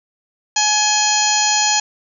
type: harmonic tone with a mistuned harmonic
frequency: 845 Hz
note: G#5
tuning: 30 cents sharp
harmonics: 1 / 2 / 3 / 4 / 5 / 6 / 7 / 8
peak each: -19 / -25 / -24 / -24 / -22 / -24 / -22 / -19 dBFS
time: 0.56-1.8 s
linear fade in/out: 5 ms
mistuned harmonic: 4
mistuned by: -88 cents
effects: none